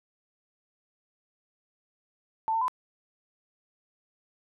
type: tone with pitch steps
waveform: sine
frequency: 887 / 900 / 1009 Hz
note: A5 / A5 / B5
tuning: +14 / +39 / +37 cents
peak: -24 dBFS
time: 2.48-2.681 s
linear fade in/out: 0 ms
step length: 67 ms
effects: none